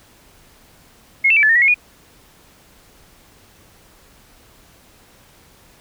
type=tone with pitch steps; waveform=sine; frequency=2162 / 2666 / 2312 / 1732 / 1825 / 1932 / 2171 / 2451 Hz; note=C#7 / E7 / D7 / A6 / A#6 / B6 / C#7 / D#7; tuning=-44 / +19 / -28 / -28 / -37 / -39 / -37 / -27 cents; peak=-10 dBFS; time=1.24-1.744 s; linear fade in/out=10 ms; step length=63 ms; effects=pink hiss -50 dBFS RMS until 5.8 s